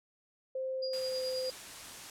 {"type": "tone with pitch glide", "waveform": "sine", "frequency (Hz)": [523.3, 515.5], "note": ["C5", "C5"], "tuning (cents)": [0, -26], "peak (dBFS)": -33, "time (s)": [0.55, 1.5], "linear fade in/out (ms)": 5, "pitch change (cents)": -26, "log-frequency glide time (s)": [0.86, 1.22]}
{"type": "tone with tremolo", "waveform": "sine", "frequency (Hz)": 4845, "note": "D#8", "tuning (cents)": -47, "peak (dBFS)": -36, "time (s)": [0.82, 1.51], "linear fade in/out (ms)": 10, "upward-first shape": "triangle", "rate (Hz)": 9.4, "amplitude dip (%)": 65}
{"type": "noise", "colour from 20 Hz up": "white", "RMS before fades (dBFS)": -46, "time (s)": [0.93, 2.1], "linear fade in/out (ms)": 2}
{"effects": ["low-pass 10000 Hz 12 dB/octave"]}